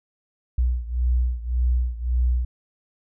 sine beating tone pair, 60.7 / 62.5 Hz, B1 / B1, -29 / +21 cents, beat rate 1.8 Hz, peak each -21 / -24 dBFS, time 0.58-2.45 s, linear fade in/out 5 ms, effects none

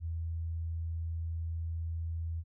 sine tone, 82.41 Hz, E2, in tune, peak -33 dBFS, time 0-2.44 s, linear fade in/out 50 ms, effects none

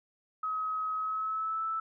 sine tone with pitch glide, 1273 to 1316.4 Hz, D#6 to E6, +39 to -3 cents, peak -30 dBFS, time 0.43-1.8 s, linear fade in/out 5 ms, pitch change +58 cents, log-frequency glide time 0.96-1.64 s, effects none

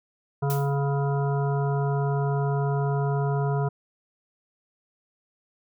harmonic tone, 140.3 Hz, C#3, 21 cents sharp, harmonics 1 / 3 / 5 / 7 / 9 / 10, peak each -23 / -30 / -33 / -35 / -41 / -42 dBFS, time 0.42-3.69 s, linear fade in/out 10 ms
blue noise with exponential decay, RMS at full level -31 dBFS, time 0.5-0.76 s, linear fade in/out 1 ms, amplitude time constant 56 ms
effects none

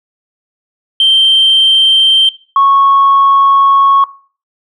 sine tone pair in turn, 3136 / 1102.4 Hz, G7 / C#6, 0 / -10 cents, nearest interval octave + tritone, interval 1810 cents, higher first, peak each -4 dBFS, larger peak neither, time 1-2.29 / 2.56-4.04 s, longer second, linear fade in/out 2 ms, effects noise-tail reverb RT60 0.4 s tail -18 dB re dry + tanh soft clip ceiling -1 dBFS

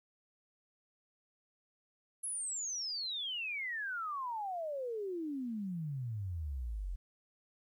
sine exponential sweep, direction down, 10910 to 41.9 Hz, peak -36 dBFS, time 2.23-6.96 s, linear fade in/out 10 ms, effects 12-bit

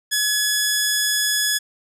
10% pulse tone, 1695 Hz, G#6, 35 cents sharp, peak -9 dBFS, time 0.11-1.59 s, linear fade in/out 20 ms, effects none

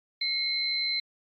sine tone pair together, 2163 / 4086 Hz, C#7 / C8, -43 / -42 cents, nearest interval major seventh, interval 1101 cents, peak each -32 / -27 dBFS, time 0.21-1 s, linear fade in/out 5 ms, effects AAC 64 kbps

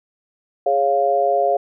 sine chord, Db major, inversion second, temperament equal, 415.3 / 554.4 / 698.5 Hz, Ab4 / Db5 / F5, 0 / 0 / 0 cents, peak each -22 / -19 / -17 dBFS, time 0.66-1.57 s, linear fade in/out 5 ms, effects none

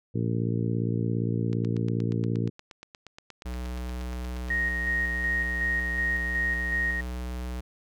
harmonic tone, 57.4 Hz, A#1, 26 cents flat, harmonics 2 / 3 / 4 / 5 / 6 / 7 / 8, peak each -27 / -31 / -33 / -35 / -37 / -38 / -39 dBFS, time 0.14-2.5 s, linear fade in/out 20 ms
click train, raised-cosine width 0.2 ms, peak -26 dBFS, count 26, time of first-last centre 1.53-4.485 s, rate 8.46 Hz
square tone, 61.74 Hz, B1, in tune, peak -32 dBFS, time 3.45-7.61 s, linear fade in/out 10 ms
sine tone with tremolo, 1868 Hz, A#6, 3 cents sharp, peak -24 dBFS, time 4.5-7.01 s, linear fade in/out 5 ms, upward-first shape square, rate 2.7 Hz, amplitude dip 35%
effects none

